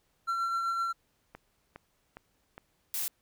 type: tone with tremolo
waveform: triangle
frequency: 1359 Hz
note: F6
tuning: 48 cents flat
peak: -25 dBFS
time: 0.27-0.93 s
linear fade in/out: 20 ms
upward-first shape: triangle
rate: 7.8 Hz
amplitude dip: 35%
type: click train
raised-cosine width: 0.5 ms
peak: -29 dBFS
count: 4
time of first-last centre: 1.35-2.58 s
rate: 2.44 Hz
type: noise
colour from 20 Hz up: blue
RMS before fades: -33 dBFS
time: 2.94-3.08 s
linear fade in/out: 0 ms
effects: pink hiss -73 dBFS RMS until 3.21 s